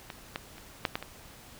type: clicks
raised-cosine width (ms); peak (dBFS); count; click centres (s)
0.3; -22 / -16 / -30 / -10 / -14 / -22; 6; 0.102 / 0.359 / 0.582 / 0.852 / 0.955 / 1.026
effects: pink hiss -51 dBFS RMS until 1.59 s